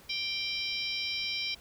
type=harmonic tone with a mistuned harmonic; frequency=784 Hz; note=G5; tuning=in tune; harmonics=3 / 4 / 5 / 6 / 7; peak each=-36 / -37 / -38 / -39 / -39 dBFS; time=0.09-1.55 s; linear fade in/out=10 ms; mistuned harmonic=6; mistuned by=+51 cents; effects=pink hiss -56 dBFS RMS until 1.6 s